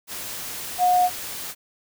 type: tone in noise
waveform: sine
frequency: 723 Hz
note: F#5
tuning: 40 cents flat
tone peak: -15 dBFS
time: 0.78-1.1 s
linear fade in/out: 50 ms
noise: white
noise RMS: -33 dBFS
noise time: 0.07-1.55 s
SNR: +15 dB
effects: none